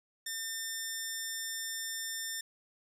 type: tone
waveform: 10% pulse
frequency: 1800 Hz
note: A6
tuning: 39 cents sharp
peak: -27 dBFS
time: 0.26-2.41 s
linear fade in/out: 5 ms
effects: none